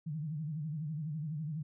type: tone with vibrato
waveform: sine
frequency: 153.5 Hz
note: D#3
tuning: 23 cents flat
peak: -35 dBFS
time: 0.06-1.63 s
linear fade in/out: 10 ms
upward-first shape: sine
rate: 12 Hz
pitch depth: 120 cents each way
effects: none